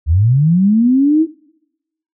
sine linear sweep, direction up, 70.3 to 330 Hz, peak -8 dBFS, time 0.06-1.27 s, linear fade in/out 50 ms, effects noise-tail reverb RT60 0.9 s tail -24 dB re dry

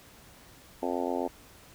harmonic tone, 87.9 Hz, F2, 12 cents sharp, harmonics 3 / 4 / 5 / 6 / 7 / 8 / 9 / 10, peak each -34 / -35 / -36 / -37 / -37 / -38 / -39 / -39 dBFS, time 0.82-1.28 s, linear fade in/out 10 ms, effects pink hiss -54 dBFS RMS until 1.74 s

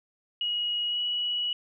sine tone with pitch glide, 2899 to 2929 Hz, F#7 to F#7, -36 to -18 cents, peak -26 dBFS, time 0.41-1.53 s, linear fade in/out 2 ms, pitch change +18 cents, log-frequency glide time 0.88-0.99 s, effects none

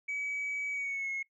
sine tone with pitch glide, 2278 to 2171 Hz, C#7 to C#7, +47 to -37 cents, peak -31 dBFS, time 0.08-1.23 s, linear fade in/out 10 ms, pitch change -84 cents, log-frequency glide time 0.71-1.1 s, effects noise-tail reverb RT60 0.1 s tail -19 dB re dry + tanh soft clip ceiling -30 dBFS

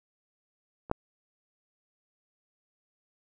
clicks, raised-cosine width 1 ms, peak -29 / -11 dBFS, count 2, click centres 0.898 / 0.914 s, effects none

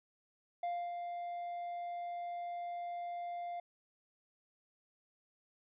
triangle tone with ADSR envelope, 698.5 Hz, F5, in tune, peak -32 dBFS, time 0.63-3.6 s, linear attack 4 ms, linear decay 280 ms, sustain -5 dB, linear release 4 ms, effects resampled to 8000 Hz

